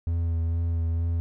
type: tone with vibrato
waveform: triangle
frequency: 83.4 Hz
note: E2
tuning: 21 cents sharp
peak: -21 dBFS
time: 0.07-1.2 s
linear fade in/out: 0 ms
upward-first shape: sine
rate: 2.2 Hz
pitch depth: 20 cents each way
effects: none